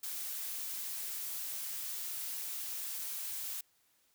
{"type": "noise", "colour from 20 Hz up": "blue", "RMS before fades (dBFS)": -40, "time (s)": [0.03, 3.61], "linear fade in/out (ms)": 5, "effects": ["white hiss -72 dBFS RMS until 4.14 s"]}